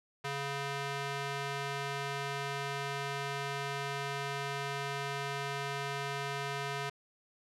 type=tone with band-pass filter; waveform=square; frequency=140 Hz; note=C#3; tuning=18 cents sharp; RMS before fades=-37 dBFS; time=0.24-6.9 s; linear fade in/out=10 ms; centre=1900 Hz; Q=0.53; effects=none